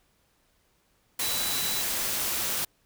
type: tone in noise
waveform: sine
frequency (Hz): 3951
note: B7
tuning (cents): 0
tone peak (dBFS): -33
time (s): 1.21-1.82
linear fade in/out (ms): 5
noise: white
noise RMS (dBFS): -29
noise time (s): 1.19-2.65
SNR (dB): -7
effects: pink hiss -68 dBFS RMS until 2.85 s